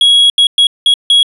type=tone bursts at uneven times; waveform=triangle; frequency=3322 Hz; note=G#7; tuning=in tune; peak=-3 dBFS; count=5; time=0.01-0.3 / 0.38-0.47 / 0.58-0.67 / 0.86-0.94 / 1.1-1.23 s; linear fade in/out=2 ms; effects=resampled to 32000 Hz